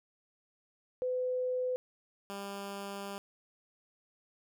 sine / 10% pulse tone pair in turn, 505 / 199.14 Hz, B4 / G3, +39 / +28 cents, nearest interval octave + major third, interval 1611 cents, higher first, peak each -30 / -31 dBFS, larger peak first, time 1.02-1.76 / 2.3-3.18 s, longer second, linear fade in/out 0 ms, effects none

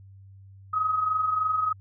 sine tone pair together, 1244.5 / 1267.7 Hz, D#6 / D#6, 0 / +32 cents, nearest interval unison, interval 32 cents, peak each -31 / -23 dBFS, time 0.73-1.73 s, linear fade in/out 10 ms, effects added 97 Hz sine -46 dBFS peak until 1.8 s

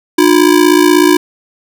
square ring-modulated tone, 329.6 Hz, E4, in tune, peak -3 dBFS, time 0.18-1.17 s, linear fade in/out 5 ms, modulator 28.2 Hz, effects none

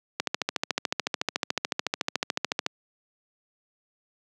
click train, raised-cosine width 0.2 ms, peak -7 dBFS, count 35, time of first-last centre 0.2-2.664 s, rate 13.8 Hz, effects high-pass 200 Hz 12 dB/octave

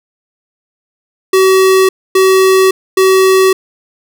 square tone bursts, 379.4 Hz, F#4, 43 cents sharp, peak -6 dBFS, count 3, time 1.33-3.53 s, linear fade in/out 5 ms, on 560 ms, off 260 ms, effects none

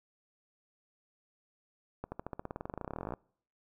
accelerating click train, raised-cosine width 1 ms, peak -24 dBFS, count 29, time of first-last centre 2.04-3.138 s, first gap 80 ms, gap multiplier 0.94, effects noise-tail reverb RT60 0.6 s tail -26 dB re dry

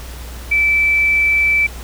sine tone, 2320 Hz, D7, 22 cents flat, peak -11 dBFS, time 0.51-1.67 s, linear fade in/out 10 ms, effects added 60 Hz sine -29 dBFS peak until 1.83 s + pink hiss -36 dBFS RMS until 1.83 s

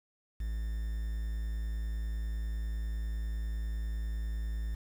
triangle tone with quantisation, 55 Hz, A1, in tune, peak -30 dBFS, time 0.4-4.75 s, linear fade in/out 5 ms, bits 9, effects none

